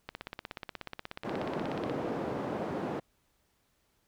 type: click train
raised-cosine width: 0.3 ms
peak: -22 dBFS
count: 31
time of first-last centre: 0.09-1.897 s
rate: 16.6 Hz
type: band-pass noise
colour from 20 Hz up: white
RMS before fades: -35 dBFS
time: 1.24-3 s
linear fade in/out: 10 ms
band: 170 to 520 Hz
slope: 12 dB/octave
effects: pink hiss -73 dBFS RMS until 4.07 s